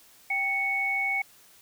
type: tone pair together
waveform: sine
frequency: 784 / 2217 Hz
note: G5 / C#7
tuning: 0 / 0 cents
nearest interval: octave + tritone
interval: 1800 cents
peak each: -33 / -25 dBFS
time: 0.3-1.22 s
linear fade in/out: 5 ms
effects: white hiss -56 dBFS RMS until 1.61 s